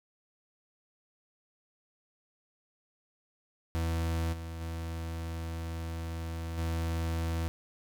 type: tone with level steps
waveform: 40% pulse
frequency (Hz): 82.41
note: E2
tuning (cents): 0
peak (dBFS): -28 / -37 / -34 / -29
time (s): 3.75-7.48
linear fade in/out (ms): 0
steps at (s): 4.32 / 4.6 / 6.57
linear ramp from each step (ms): 20
effects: none